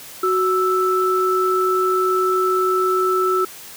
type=tone pair together; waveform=sine; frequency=370.8 / 1318.5 Hz; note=F#4 / E6; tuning=+4 / 0 cents; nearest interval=octave + minor seventh; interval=2196 cents; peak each=-18 dBFS; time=0.23-3.45 s; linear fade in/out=5 ms; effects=white hiss -38 dBFS RMS until 3.76 s + high-pass 80 Hz 12 dB/octave